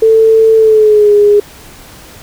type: tone with pitch glide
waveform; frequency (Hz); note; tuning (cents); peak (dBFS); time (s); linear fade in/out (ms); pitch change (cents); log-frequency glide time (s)
sine; 444.8 to 412.6; A4 to G#4; +19 to -11; -3; 0.02-1.4; 5; -130; 0.56-1.13
effects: pink hiss -35 dBFS RMS until 2.22 s